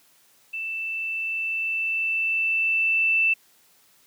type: tone with level ramp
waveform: sine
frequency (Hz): 2657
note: E7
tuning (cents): +13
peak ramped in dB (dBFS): -28 to -17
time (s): 0.53-3.34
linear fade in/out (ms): 10
effects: white hiss -59 dBFS RMS until 4.06 s + high-pass 100 Hz 12 dB/octave